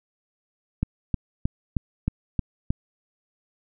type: click train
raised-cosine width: 5 ms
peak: -10 dBFS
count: 7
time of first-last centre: 0.83-2.705 s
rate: 3.2 Hz
effects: none